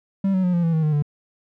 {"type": "tone with pitch steps", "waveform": "triangle", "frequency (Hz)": [194.8, 187.08, 179.67, 172.55, 165.71, 159.14, 152.84, 146.78], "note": ["G3", "F#3", "F3", "F3", "E3", "D#3", "D#3", "D3"], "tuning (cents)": [-11, 19, 49, -21, 9, 39, -31, -1], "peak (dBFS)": -15, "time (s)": [0.24, 1.024], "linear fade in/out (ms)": 5, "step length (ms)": 98, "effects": []}